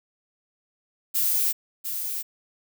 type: noise with echo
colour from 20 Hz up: violet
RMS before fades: -23 dBFS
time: 1.14-1.53 s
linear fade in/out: 20 ms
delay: 700 ms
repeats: 1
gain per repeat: -7 dB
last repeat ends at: 2.23 s
effects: none